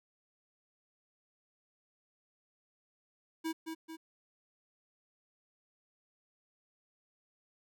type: tone with echo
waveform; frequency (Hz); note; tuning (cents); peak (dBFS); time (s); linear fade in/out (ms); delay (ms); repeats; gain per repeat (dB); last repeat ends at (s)
square; 322.7; E4; -37; -34; 3.44-3.53; 20; 220; 2; -5; 3.97
effects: none